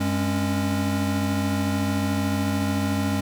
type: tone cluster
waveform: square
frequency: 95.5 / 203.9 / 272.8 Hz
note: G2 / G#3 / C#4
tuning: -45 / -32 / -28 cents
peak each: -27 dBFS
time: 0-3.21 s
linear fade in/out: 10 ms
effects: none